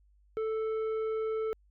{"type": "tone with tanh clipping", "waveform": "sine", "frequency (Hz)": 440, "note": "A4", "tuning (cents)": 0, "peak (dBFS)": -31, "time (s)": [0.37, 1.53], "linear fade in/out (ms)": 0, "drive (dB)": 8, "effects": ["added 50 Hz sine -61 dBFS peak until 1.7 s"]}